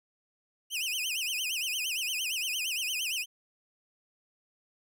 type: tone with vibrato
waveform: sawtooth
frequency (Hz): 2771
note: F7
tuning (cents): -14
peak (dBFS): -27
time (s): 0.7-3.26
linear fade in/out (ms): 50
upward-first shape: sine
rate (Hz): 8.7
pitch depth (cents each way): 220
effects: none